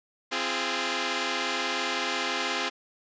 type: chord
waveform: 5% pulse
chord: F minor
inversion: second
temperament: equal with one note detuned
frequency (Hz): 261.6 / 342.6 / 415.3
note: C4 / F4 / Ab4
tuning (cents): 0 / -33 / 0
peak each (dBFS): -20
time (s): 0.31-2.7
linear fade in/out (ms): 20
effects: resampled to 16000 Hz